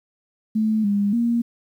sine tone with pitch steps, 217.6 / 202.6 / 235.1 Hz, A3 / G#3 / A#3, -19 / -43 / +15 cents, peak -17 dBFS, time 0.55-1.42 s, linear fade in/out 10 ms, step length 290 ms, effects 9-bit

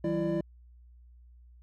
triangle tone cluster, 162.5 / 190 / 335.7 / 595 Hz, E3 / F#3 / E4 / D5, -24 / +46 / +32 / +22 cents, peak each -32 / -33 / -28 / -32 dBFS, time 0.04-0.41 s, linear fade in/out 5 ms, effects added 60 Hz sine -52 dBFS peak until 1.62 s

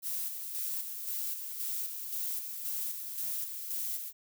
violet noise with tremolo, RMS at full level -35 dBFS, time 0.02-4.13 s, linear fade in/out 50 ms, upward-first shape square, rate 1.9 Hz, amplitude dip 45%, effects none

